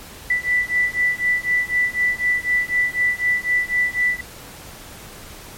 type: beating tone pair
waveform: sine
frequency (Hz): 1975.5 / 1979.5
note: B6 / B6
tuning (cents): 0 / +3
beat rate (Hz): 4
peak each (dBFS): -20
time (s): 0.3-4.21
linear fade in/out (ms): 5
effects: pink hiss -39 dBFS RMS until 5.57 s + MP3 64 kbps